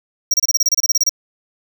square tone bursts, 5650 Hz, F8, 19 cents sharp, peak -12 dBFS, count 14, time 0.31-1.094 s, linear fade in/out 5 ms, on 30 ms, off 28 ms, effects none

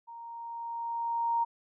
sine tone with level ramp, 931 Hz, A#5, 2 cents flat, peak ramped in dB -43 to -24 dBFS, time 0.07-1.45 s, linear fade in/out 20 ms, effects none

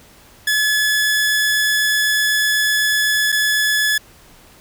sawtooth tone with dropouts, 1712 Hz, A6, 48 cents flat, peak -11 dBFS, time 0.47-3.98 s, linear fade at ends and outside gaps 5 ms, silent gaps 3.32-3.324 s, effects pink hiss -47 dBFS RMS until 4.6 s

